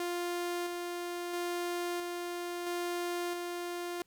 sawtooth tone with tremolo, 350 Hz, F4, 4 cents sharp, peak -29 dBFS, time 0-4.02 s, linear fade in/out 2 ms, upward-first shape square, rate 0.75 Hz, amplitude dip 30%, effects pink hiss -72 dBFS RMS until 4.06 s

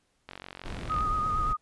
click train, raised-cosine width 0.3 ms, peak -24 dBFS, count 34, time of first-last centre 0.29-1.007 s, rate 46 Hz
brown noise, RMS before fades -34 dBFS, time 0.64-1.54 s, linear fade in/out 20 ms
sine tone with vibrato, 1244.5 Hz, D#6, in tune, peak -26 dBFS, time 0.89-1.57 s, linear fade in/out 20 ms, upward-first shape sine, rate 8.6 Hz, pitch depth 28 cents each way
effects pink hiss -72 dBFS RMS until 1.61 s + resampled to 24000 Hz

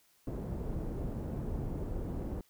pink low-pass noise, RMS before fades -37 dBFS, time 0.27-2.41 s, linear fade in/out 2 ms, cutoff 430 Hz, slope 12 dB/octave, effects white hiss -68 dBFS RMS until 2.49 s

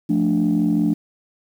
sine chord, D minor, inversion first, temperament equal, 174.61 / 220 / 293.7 Hz, F3 / A3 / D4, 0 / 0 / 0 cents, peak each -20 / -19 / -18 dBFS, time 0.09-0.94 s, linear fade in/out 10 ms, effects tanh soft clip ceiling -10 dBFS + 8-bit

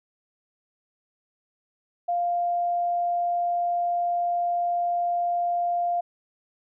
sine tone, 698.5 Hz, F5, in tune, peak -22 dBFS, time 2.08-6.01 s, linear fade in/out 10 ms, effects none

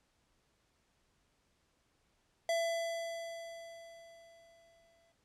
square tone with exponential decay, 669 Hz, E5, 25 cents sharp, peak -30 dBFS, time 2.49-5.12 s, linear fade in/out 2 ms, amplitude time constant 570 ms, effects pink hiss -75 dBFS RMS until 5.24 s + low-pass 9000 Hz 12 dB/octave

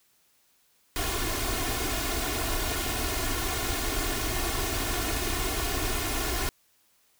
pink noise with comb filter, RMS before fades -29 dBFS, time 0.96-6.49 s, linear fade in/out 0 ms, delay 2.8 ms, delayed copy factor +0.8, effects white hiss -66 dBFS RMS until 7.19 s

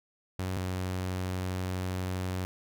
sawtooth tone pair in turn, 93 / 92.3 Hz, F#2 / F#2, +9 / -4 cents, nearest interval unison, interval 13 cents, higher first, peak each -27 dBFS, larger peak neither, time 0.39-0.57 / 0.57-2.45 s, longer second, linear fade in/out 0 ms, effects none

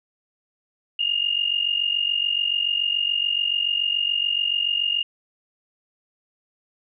sine tone pair together, 2811 / 2858 Hz, F7 / F7, +11 / +39 cents, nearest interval unison, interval 28 cents, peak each -23 dBFS, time 0.99-5.03 s, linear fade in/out 5 ms, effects none

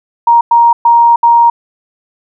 sine tone bursts at uneven times, 938 Hz, A#5, 11 cents sharp, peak -3 dBFS, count 4, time 0.27-0.41 / 0.51-0.73 / 0.85-1.16 / 1.23-1.5 s, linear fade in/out 5 ms, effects none

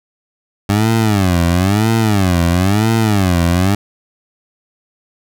20% pulse tone with vibrato, 98.3 Hz, G2, 5 cents sharp, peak -6 dBFS, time 0.69-3.75 s, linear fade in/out 5 ms, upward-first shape sine, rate 1 Hz, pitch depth 250 cents each way, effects none

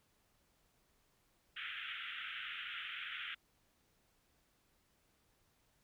white band-pass noise, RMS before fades -45 dBFS, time 1.56-3.35 s, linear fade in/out 10 ms, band 1300 to 3400 Hz, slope 96 dB/octave, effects pink hiss -75 dBFS RMS until 5.83 s

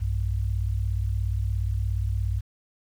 sine tone pair together, 60.96 / 98 Hz, B1 / G2, -22 / 0 cents, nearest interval minor sixth, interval 822 cents, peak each -26 dBFS, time 0-2.41 s, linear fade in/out 20 ms, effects 9-bit

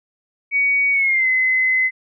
sine tone with pitch glide, 2250 to 2040 Hz, C#7 to C7, +25 to -44 cents, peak -14 dBFS, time 0.51-1.91 s, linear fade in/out 50 ms, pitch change -169 cents, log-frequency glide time 0.92-1.28 s, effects none

